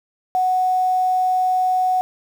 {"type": "tone with quantisation", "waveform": "sine", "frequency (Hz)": 740, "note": "F#5", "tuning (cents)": 0, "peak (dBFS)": -15, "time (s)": [0.35, 2.01], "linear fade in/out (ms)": 0, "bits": 7, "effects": []}